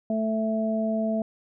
harmonic tone, 220 Hz, A3, in tune, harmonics 1 / 2 / 3, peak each -25 / -36 / -27 dBFS, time 0.1-1.22 s, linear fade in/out 2 ms, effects none

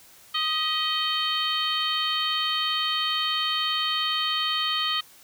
harmonic tone with a mistuned harmonic, 622.3 Hz, D#5, in tune, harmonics 2 / 3 / 4 / 5 / 6 / 7, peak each -29 / -34 / -37 / -26 / -33 / -33 dBFS, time 0.34-5.01 s, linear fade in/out 10 ms, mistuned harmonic 3, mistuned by +42 cents, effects white hiss -52 dBFS RMS until 5.23 s

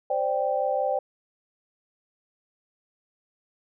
sine chord, C suspended second, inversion none, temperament just, 523.3 / 588.7 / 784.9 Hz, C5 / D5 / G5, 0 / +4 / +2 cents, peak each -27 dBFS, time 0.1-0.99 s, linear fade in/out 5 ms, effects none

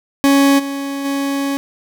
40% pulse tone with level steps, 277.7 Hz, C#4, 3 cents sharp, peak -8 / -20 / -16 dBFS, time 0.24-1.57 s, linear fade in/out 0 ms, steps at 0.58 / 1.04 s, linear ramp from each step 20 ms, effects none

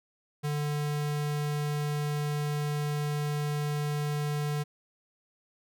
square tone, 147.7 Hz, D3, 10 cents sharp, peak -29 dBFS, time 0.43-4.64 s, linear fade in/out 20 ms, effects none

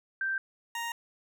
sine / 20% pulse tone pair in turn, 1566 / 933.7 Hz, G6 / A#5, -2 / +3 cents, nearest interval major sixth, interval 895 cents, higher first, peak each -28 / -28 dBFS, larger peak neither, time 0.21-0.38 / 0.75-0.92 s, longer neither, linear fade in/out 2 ms, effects none

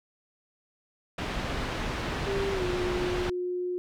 pink low-pass noise, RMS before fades -32 dBFS, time 1.18-3.3 s, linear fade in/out 5 ms, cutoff 3400 Hz, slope 12 dB/octave
sine tone with pitch glide, 394.2 to 359.4 Hz, G4 to F4, +10 to +50 cents, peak -28 dBFS, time 2.27-3.78 s, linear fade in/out 0 ms, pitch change -160 cents, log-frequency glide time 2.52-2.64 s
effects none

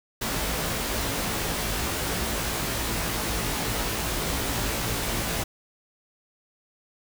pink noise with comb filter, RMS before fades -28 dBFS, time 0.21-5.44 s, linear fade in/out 10 ms, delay 18 ms, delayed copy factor +0.75, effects none

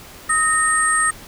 sine tone cluster, 1264 / 1843 / 8540 Hz, D#6 / A#6 / C9, +27 / -20 / +34 cents, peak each -19 dBFS, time 0.29-1.11 s, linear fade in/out 10 ms, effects pink hiss -40 dBFS RMS until 1.27 s

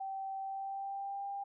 sine tone with pitch glide, 775 to 797.2 Hz, G5 to G5, -20 to +29 cents, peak -37 dBFS, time 0-1.44 s, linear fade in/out 10 ms, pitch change +49 cents, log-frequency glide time 0.4-1.27 s, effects none

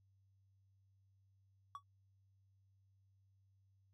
triangle tone with exponential decay, 1131 Hz, C#6, 34 cents sharp, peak -39 dBFS, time 1.75-1.83 s, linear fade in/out 1 ms, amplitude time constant 16 ms, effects added 97 Hz sine -70 dBFS peak until 3.93 s

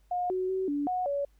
sine tone with pitch steps, 716 / 371.1 / 378.1 / 288.3 / 731 / 566 Hz, F5 / F#4 / F#4 / D4 / F#5 / C#5, +43 / +5 / +38 / -32 / -21 / +36 cents, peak -27 dBFS, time 0.11-1.25 s, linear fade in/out 5 ms, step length 190 ms, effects added 50 Hz sine -60 dBFS peak until 1.39 s + pink hiss -72 dBFS RMS until 1.39 s

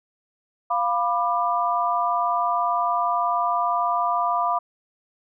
sine chord, B diminished, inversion second, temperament equal with one note detuned, 698.5 / 987.8 / 1189.7 Hz, F5 / B5 / D6, 0 / 0 / +22 cents, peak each -24 dBFS, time 0.7-4.59 s, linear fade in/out 10 ms, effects none

